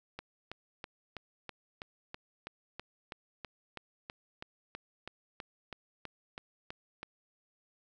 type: click train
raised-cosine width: 0.3 ms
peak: -25 dBFS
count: 22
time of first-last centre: 0.19-7.03 s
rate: 3.07 Hz
effects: none